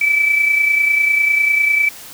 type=tone pair together; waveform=sine; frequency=2308 / 2338 Hz; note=D7 / D7; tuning=-31 / -8 cents; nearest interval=unison; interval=23 cents; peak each=-12 / -21 dBFS; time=0.01-1.89 s; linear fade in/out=5 ms; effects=white hiss -36 dBFS RMS until 2.13 s